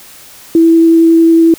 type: tone with vibrato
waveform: sine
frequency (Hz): 329.6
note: E4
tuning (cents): 0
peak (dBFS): -3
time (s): 0.55-1.54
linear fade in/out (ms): 2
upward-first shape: triangle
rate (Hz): 11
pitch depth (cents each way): 9
effects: white hiss -36 dBFS RMS until 1.58 s